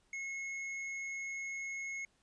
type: tone with hard clipping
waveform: triangle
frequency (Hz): 2174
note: C#7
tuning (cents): -34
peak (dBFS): -40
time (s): 0.13-2.05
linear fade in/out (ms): 2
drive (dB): 10
effects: pink hiss -73 dBFS RMS until 2.22 s + resampled to 22050 Hz